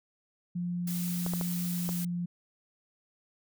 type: tone with pitch glide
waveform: sine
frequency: 175.7 to 174.69 Hz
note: F3 to F3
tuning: +11 to +1 cents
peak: -30 dBFS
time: 0.55-2.26 s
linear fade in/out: 10 ms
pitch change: -10 cents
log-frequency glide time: 1.87-2.03 s
type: noise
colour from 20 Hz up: blue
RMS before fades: -39 dBFS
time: 0.87-2.05 s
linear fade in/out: 5 ms
type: clicks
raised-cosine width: 1 ms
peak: -22 dBFS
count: 4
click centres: 1.264 / 1.336 / 1.412 / 1.891 s
effects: none